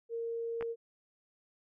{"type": "tone", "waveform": "sine", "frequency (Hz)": 462.1, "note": "A#4", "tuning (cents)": -15, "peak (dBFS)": -34, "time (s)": [0.09, 0.76], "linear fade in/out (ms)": 50}
{"type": "clicks", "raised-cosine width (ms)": 0.5, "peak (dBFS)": -27, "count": 2, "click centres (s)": [0.61, 0.625]}
{"effects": []}